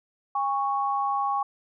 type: tone pair together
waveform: sine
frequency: 811.2 / 1108 Hz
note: G#5 / C#6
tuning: -41 / -1 cents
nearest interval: perfect fourth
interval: 540 cents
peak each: -26 dBFS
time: 0.35-1.43 s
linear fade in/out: 5 ms
effects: none